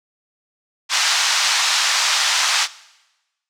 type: band-pass noise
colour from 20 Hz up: white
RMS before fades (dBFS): -18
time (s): 0.89-2.68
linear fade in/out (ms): 50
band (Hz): 850 to 6300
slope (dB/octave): 24
effects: noise-tail reverb RT60 1.0 s tail -19 dB re dry